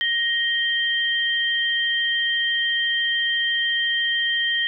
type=tone pair together; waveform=sine; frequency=1873 / 3157 Hz; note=A#6 / G7; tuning=+8 / +12 cents; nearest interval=major sixth; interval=904 cents; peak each=-22 dBFS; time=0.01-4.67 s; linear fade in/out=0 ms; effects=none